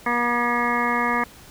harmonic tone, 240 Hz, B3, 49 cents flat, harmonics 1 / 2 / 3 / 4 / 5 / 7 / 8 / 9, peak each -27 / -30 / -30 / -26 / -25 / -28 / -30 / -28 dBFS, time 0.06-1.24 s, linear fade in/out 5 ms, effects pink hiss -46 dBFS RMS until 1.5 s

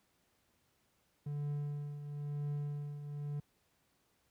triangle tone with tremolo, 145.7 Hz, D3, 13 cents flat, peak -32 dBFS, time 1.26-3.4 s, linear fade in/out 5 ms, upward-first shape triangle, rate 1 Hz, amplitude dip 65%, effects pink hiss -75 dBFS RMS until 4.3 s + high-pass 60 Hz 12 dB/octave

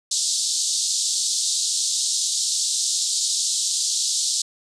white band-pass noise, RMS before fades -23 dBFS, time 0.11-4.42 s, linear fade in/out 5 ms, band 3700 to 8500 Hz, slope 48 dB/octave, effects none

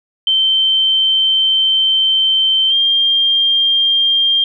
sine tone with pitch glide, 3107 to 3198 Hz, G7 to G7, -16 to +34 cents, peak -10 dBFS, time 0.27-4.44 s, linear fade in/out 2 ms, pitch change +50 cents, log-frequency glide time 2.69-2.74 s, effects none

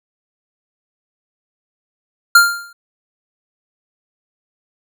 square tone with exponential decay, 1396.9 Hz, F6, in tune, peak -3 dBFS, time 2.35-2.73 s, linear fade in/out 5 ms, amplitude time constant 82 ms, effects none

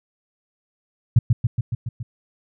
sine tone with echo, 117.4 Hz, A#2, 13 cents sharp, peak -8 dBFS, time 1.16-1.19 s, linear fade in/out 5 ms, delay 140 ms, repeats 6, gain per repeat -3 dB, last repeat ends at 2.03 s, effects none

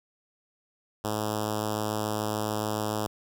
5% pulse tone with notch filter, 106.9 Hz, A2, 49 cents flat, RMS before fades -30 dBFS, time 1.04-3.07 s, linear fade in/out 5 ms, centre 2100 Hz, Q 0.76, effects none

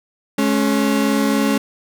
35% pulse tone pair together, 212.1 / 275.9 Hz, G#3 / C#4, +37 / -8 cents, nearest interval perfect fourth, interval 455 cents, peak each -16 dBFS, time 0.38-1.58 s, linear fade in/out 5 ms, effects none

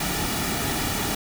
pink noise with comb filter, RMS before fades -26 dBFS, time 0-1.15 s, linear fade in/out 5 ms, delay 1.9 ms, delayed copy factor -0.5, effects none

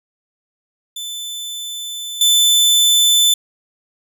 sawtooth tone with level steps, 3520 Hz, A7, in tune, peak -22 / -7 dBFS, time 0.96-3.34 s, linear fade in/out 5 ms, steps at 2.21 s, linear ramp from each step 2 ms, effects none

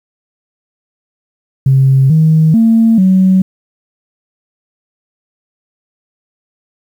sine tone with pitch steps, 134.1 / 158.2 / 226.2 / 187.9 Hz, C3 / D#3 / A3 / F#3, +43 / +29 / +48 / +27 cents, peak -4 dBFS, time 1.66-3.42 s, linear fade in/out 5 ms, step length 440 ms, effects tanh soft clip ceiling 0 dBFS + 7-bit

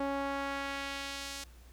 sawtooth tone with band-pass filter sweep, 277.2 Hz, C#4, in tune, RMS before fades -37 dBFS, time 0-1.44 s, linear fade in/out 5 ms, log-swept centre 650 to 6400 Hz, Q 0.82, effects added 60 Hz sine -52 dBFS peak until 1.72 s + pink hiss -62 dBFS RMS until 1.72 s

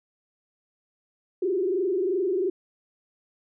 sine tone with frequency modulation, 374.1 Hz, F#4, 19 cents sharp, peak -22 dBFS, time 1.42-2.5 s, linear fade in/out 5 ms, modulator 22.8 Hz, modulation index 1.3, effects none

